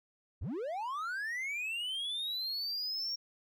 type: linear sweep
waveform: triangle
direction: up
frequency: 49.13 to 5588 Hz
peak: -33 dBFS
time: 0.41-3.16 s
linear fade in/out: 10 ms
effects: none